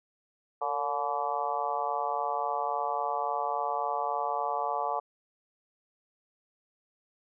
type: harmonic tone with a mistuned harmonic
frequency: 143.6 Hz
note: D3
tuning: 39 cents flat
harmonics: 3 / 4 / 5 / 6 / 7 / 8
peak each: -39 / -37 / -33 / -33 / -37 / -35 dBFS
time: 0.61-5 s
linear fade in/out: 10 ms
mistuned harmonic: 3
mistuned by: +84 cents
effects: none